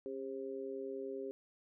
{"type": "tone with amplitude modulation", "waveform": "sine", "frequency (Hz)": 401.9, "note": "G4", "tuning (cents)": 43, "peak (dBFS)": -35, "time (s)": [0.06, 1.31], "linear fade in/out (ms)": 0, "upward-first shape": "sine", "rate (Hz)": 130, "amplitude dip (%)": 100, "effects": []}